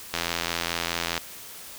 click train, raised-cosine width 0.2 ms, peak -8 dBFS, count 89, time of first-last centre 0.14-1.178 s, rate 84.8 Hz, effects white hiss -42 dBFS RMS until 1.78 s

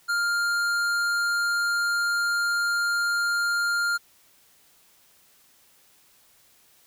sine tone with tanh clipping, 1402 Hz, F6, 6 cents sharp, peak -24 dBFS, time 0.08-3.98 s, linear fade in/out 20 ms, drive 15 dB, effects white hiss -59 dBFS RMS until 6.86 s

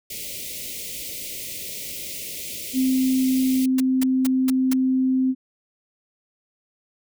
white band-stop noise, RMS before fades -33 dBFS, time 0.1-3.66 s, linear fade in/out 5 ms, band 620 to 2000 Hz, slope 96 dB/octave
sine tone, 260 Hz, C4, 11 cents flat, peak -17 dBFS, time 2.73-5.35 s, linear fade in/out 50 ms
white noise bursts, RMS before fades -28 dBFS, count 5, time 3.78-4.735 s, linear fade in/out 5 ms, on 23 ms, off 210 ms
effects none

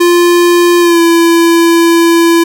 square tone with pitch glide, 348.3 to 336.2 Hz, F4 to E4, -5 to +34 cents, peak -5 dBFS, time 0-2.44 s, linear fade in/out 10 ms, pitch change -61 cents, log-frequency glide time 0.8-1 s, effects none

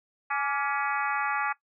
harmonic tone with a mistuned harmonic, 280 Hz, C#4, 18 cents sharp, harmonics 3 / 4 / 5 / 6 / 7 / 8 / 9, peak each -31 / -31 / -33 / -34 / -36 / -39 / -39 dBFS, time 0.3-1.53 s, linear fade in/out 10 ms, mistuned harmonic 4, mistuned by +67 cents, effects noise-tail reverb RT60 0.1 s tail -18 dB re dry

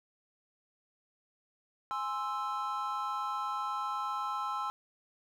triangle chord, Ab augmented, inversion none, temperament equal, 830.6 / 1046.5 / 1318.5 Hz, Ab5 / C6 / E6, 0 / 0 / 0 cents, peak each -37 / -35 / -34 dBFS, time 1.91-4.7 s, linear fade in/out 0 ms, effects none

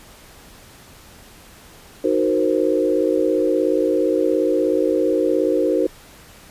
sine chord, C half-diminished seventh, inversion first, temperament equal, 311.1 / 370 / 466.2 / 523.3 Hz, Eb4 / Gb4 / Bb4 / C5, 0 / 0 / 0 / 0 cents, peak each -21 dBFS, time 2.04-5.87 s, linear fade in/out 5 ms, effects pink hiss -45 dBFS RMS until 6.5 s + resampled to 32000 Hz

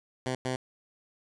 10% pulse tone bursts at uneven times, 128.5 Hz, C3, 31 cents flat, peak -21 dBFS, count 2, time 0.26-0.35 / 0.45-0.56 s, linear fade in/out 2 ms, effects resampled to 22050 Hz

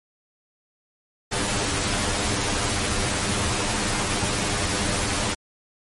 pink noise with comb filter, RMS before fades -24 dBFS, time 1.31-5.35 s, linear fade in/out 20 ms, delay 10 ms, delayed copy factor +0.9, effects MP3 48 kbps

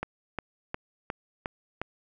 click train, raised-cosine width 0.5 ms, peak -16 dBFS, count 6, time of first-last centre 0.03-1.816 s, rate 2.8 Hz, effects none

